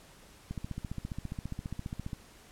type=click train; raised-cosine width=5 ms; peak=-24 dBFS; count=25; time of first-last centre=0.51-2.132 s; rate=14.8 Hz; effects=pink hiss -56 dBFS RMS until 2.51 s + low-pass 12000 Hz 12 dB/octave